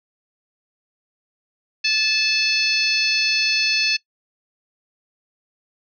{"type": "harmonic tone", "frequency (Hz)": 871, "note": "A5", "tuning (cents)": -18, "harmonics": [2, 3, 4, 5, 6, 7], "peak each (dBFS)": [-30, -20, -30, -21, -25, -32], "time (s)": [1.84, 3.97], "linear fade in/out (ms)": 10, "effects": ["noise-tail reverb RT60 0.1 s tail -20 dB re dry"]}